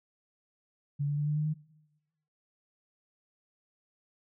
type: tone with pitch steps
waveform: sine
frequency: 143.2 / 145.28 / 147.4 / 149.54 / 151.72 / 153.92 Hz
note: D3 / D3 / D3 / D3 / D#3 / D#3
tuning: -43 / -18 / +7 / +32 / -43 / -18 cents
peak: -27 dBFS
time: 0.99-1.542 s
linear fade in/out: 20 ms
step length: 92 ms
effects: noise-tail reverb RT60 1.0 s tail -21 dB re dry